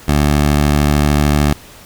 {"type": "tone", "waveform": "15% pulse", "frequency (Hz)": 73.42, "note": "D2", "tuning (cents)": 0, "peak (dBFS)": -4, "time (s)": [0.08, 1.53], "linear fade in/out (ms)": 5, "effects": ["pink hiss -39 dBFS RMS until 1.85 s"]}